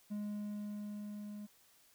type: tone with level ramp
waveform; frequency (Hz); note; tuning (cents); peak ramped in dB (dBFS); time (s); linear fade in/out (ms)
triangle; 207.7; G#3; 0; -35 to -42; 0.1-1.47; 20
effects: white hiss -67 dBFS RMS until 1.94 s